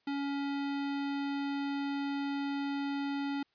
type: tone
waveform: square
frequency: 280.8 Hz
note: C#4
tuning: 22 cents sharp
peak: -33 dBFS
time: 0.07-3.43 s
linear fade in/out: 5 ms
effects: white hiss -74 dBFS RMS until 3.54 s + resampled to 11025 Hz